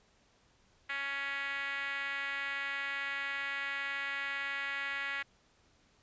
5% pulse tone with band-pass filter, 278.3 Hz, C#4, 7 cents sharp, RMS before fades -37 dBFS, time 0.89-5.23 s, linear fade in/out 10 ms, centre 1900 Hz, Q 2.6, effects pink hiss -68 dBFS RMS until 6.02 s + resampled to 16000 Hz

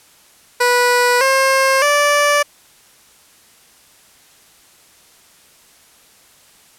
15% pulse tone with pitch steps, 490 / 534.3 / 582.7 Hz, B4 / C5 / D5, -14 / +36 / -14 cents, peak -5 dBFS, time 0.6-2.43 s, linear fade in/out 10 ms, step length 610 ms, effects white hiss -49 dBFS RMS until 6.78 s + low-pass 12000 Hz 12 dB/octave

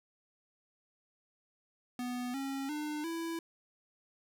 square tone with pitch steps, 246.9 / 272.4 / 300.5 / 331.5 Hz, B3 / C#4 / D4 / E4, 0 / -30 / +40 / +10 cents, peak -36 dBFS, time 1.99-3.39 s, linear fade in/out 2 ms, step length 350 ms, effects none

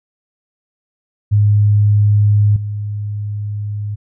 sine tone with level steps, 103.83 Hz, G#2, in tune, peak -8 / -19 dBFS, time 1.31-3.96 s, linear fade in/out 20 ms, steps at 2.56 s, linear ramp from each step 5 ms, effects none

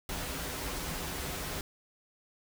pink noise with comb filter, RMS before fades -37 dBFS, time 0.09-1.61 s, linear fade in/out 2 ms, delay 9 ms, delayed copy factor -0.5, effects none

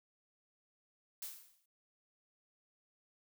blue noise with exponential decay, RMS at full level -41 dBFS, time 1.22-1.66 s, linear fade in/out 5 ms, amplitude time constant 94 ms, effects none

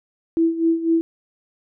sine tone with tremolo, 329.6 Hz, E4, in tune, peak -13 dBFS, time 0.37-1.01 s, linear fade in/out 0 ms, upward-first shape sine, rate 4 Hz, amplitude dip 75%, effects none

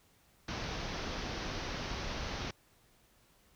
pink low-pass noise, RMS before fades -39 dBFS, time 0.48-2.51 s, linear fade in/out 5 ms, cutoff 6100 Hz, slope 96 dB/octave, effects pink hiss -67 dBFS RMS until 3.55 s

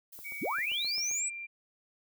violet noise, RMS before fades -48 dBFS, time 0.12-1.2 s, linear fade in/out 10 ms
click train, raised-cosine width 1 ms, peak -38 dBFS, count 8, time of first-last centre 0.19-1.112 s, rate 7.59 Hz
sine tone with pitch glide, 2263 to 2374 Hz, C#7 to D7, +35 to +18 cents, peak -38 dBFS, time 0.24-1.47 s, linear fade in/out 20 ms, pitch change +83 cents, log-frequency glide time 0.52-0.57 s
sine linear sweep, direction up, 100 to 8150 Hz, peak -30 dBFS, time 0.41-1.3 s, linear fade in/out 20 ms
effects none

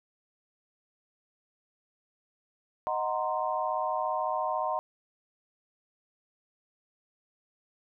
sine chord, C half-diminished seventh, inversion first, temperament equal, 622.3 / 740 / 932.3 / 1046.5 Hz, Eb5 / Gb5 / Bb5 / C6, 0 / 0 / 0 / 0 cents, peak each -33 dBFS, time 2.87-4.79 s, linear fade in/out 0 ms, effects none

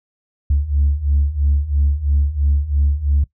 sine beating tone pair, 69.8 / 72.8 Hz, C#2 / D2, +13 / -15 cents, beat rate 3 Hz, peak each -18 / -15 dBFS, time 0.5-3.24 s, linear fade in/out 5 ms, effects noise-tail reverb RT60 0.1 s tail -19 dB re dry + tanh soft clip ceiling -8 dBFS

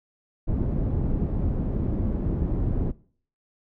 pink low-pass noise, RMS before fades -25 dBFS, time 0.47-2.92 s, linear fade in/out 20 ms, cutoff 280 Hz, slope 12 dB/octave, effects noise-tail reverb RT60 0.5 s tail -21 dB re dry

